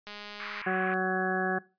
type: click train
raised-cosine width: 0.2 ms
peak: -25 dBFS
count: 114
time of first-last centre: 0.07-0.616 s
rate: 207 Hz
type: band-pass noise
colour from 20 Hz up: pink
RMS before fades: -40 dBFS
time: 0.4-0.94 s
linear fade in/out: 0 ms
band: 1100 to 2500 Hz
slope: 48 dB/octave
type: harmonic tone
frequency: 186.7 Hz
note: F#3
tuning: 16 cents sharp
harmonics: 1 / 2 / 3 / 4 / 6 / 7 / 8 / 9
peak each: -33 / -32 / -39 / -32 / -40 / -43 / -38 / -31 dBFS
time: 0.66-1.59 s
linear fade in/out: 10 ms
effects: noise-tail reverb RT60 0.3 s tail -21 dB re dry + resampled to 11025 Hz